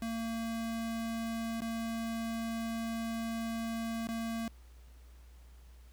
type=tone with dropouts; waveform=square; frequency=227.8 Hz; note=A#3; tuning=40 cents flat; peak=-35 dBFS; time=0.02-4.48 s; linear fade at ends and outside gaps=2 ms; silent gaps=1.606-1.618 / 4.072-4.087 s; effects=added 60 Hz sine -52 dBFS peak until 5.92 s + pink hiss -66 dBFS RMS until 5.92 s